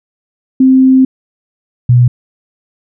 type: tone pair in turn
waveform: sine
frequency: 261.6 / 122.64 Hz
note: C4 / B2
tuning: 0 / -12 cents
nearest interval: octave + minor second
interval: 1312 cents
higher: first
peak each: -3 dBFS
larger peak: neither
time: 0.6-1.05 / 1.89-2.08 s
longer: first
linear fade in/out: 5 ms
effects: none